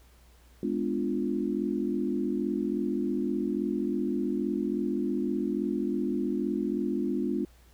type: chord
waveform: sine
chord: G# diminished seventh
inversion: none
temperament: equal with one note detuned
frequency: 207.7 / 250.2 / 293.7 / 349.2 Hz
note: G#3 / B3 / D4 / F4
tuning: 0 / +23 / 0 / 0 cents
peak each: -32 dBFS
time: 0.63-7.45 s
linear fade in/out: 2 ms
effects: added 60 Hz sine -55 dBFS peak until 7.73 s + pink hiss -62 dBFS RMS until 7.73 s